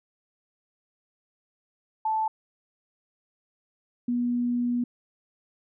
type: tone pair in turn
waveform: sine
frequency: 876 / 242.5 Hz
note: A5 / B3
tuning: -8 / -31 cents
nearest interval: octave + minor seventh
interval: 2223 cents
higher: first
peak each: -23 / -23 dBFS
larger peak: neither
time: 2.05-2.28 / 4.08-4.84 s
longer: second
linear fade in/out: 5 ms
effects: none